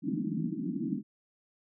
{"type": "band-pass noise", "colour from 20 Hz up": "white", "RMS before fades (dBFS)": -33, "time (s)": [0.02, 1.03], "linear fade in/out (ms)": 50, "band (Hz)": [150, 320], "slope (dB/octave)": 96, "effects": []}